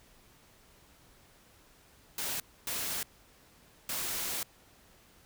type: noise bursts at uneven times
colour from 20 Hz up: white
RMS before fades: -35 dBFS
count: 3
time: 2.18-2.4 / 2.67-3.03 / 3.89-4.43 s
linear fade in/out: 2 ms
effects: pink hiss -61 dBFS RMS until 5.25 s